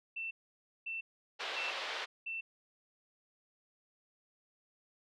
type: tone bursts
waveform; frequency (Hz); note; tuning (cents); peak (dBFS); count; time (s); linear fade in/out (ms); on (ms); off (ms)
sine; 2680; E7; +28; -37; 4; 0.16-2.41; 10; 150; 550
type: band-pass noise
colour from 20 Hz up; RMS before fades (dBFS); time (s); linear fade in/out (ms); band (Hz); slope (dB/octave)
white; -40; 1.39-2.06; 20; 440 to 3800; 24
effects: none